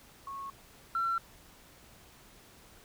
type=tone pair in turn; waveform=sine; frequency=1099 / 1354.3 Hz; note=C#6 / E6; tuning=-15 / +46 cents; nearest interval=major third; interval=361 cents; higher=second; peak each=-38 / -27 dBFS; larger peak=second; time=0.27-0.5 / 0.95-1.18 s; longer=neither; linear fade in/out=2 ms; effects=tanh soft clip ceiling -24 dBFS + pink hiss -57 dBFS RMS until 2.84 s